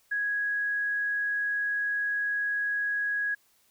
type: tone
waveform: sine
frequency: 1661.2 Hz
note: G#6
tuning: in tune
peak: -26 dBFS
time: 0.11-3.35 s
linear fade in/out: 10 ms
effects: white hiss -66 dBFS RMS until 3.7 s